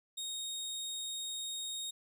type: tone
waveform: 25% pulse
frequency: 3729 Hz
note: A#7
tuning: in tune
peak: -34 dBFS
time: 0.17-1.91 s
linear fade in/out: 10 ms
effects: none